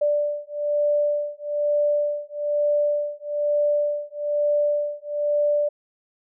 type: beating tone pair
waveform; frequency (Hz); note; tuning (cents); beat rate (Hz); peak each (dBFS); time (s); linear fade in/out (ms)
sine; 587.3 / 588.4; D5 / D5; 0 / +3; 1.1; -23; 0.01-5.69; 10
effects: none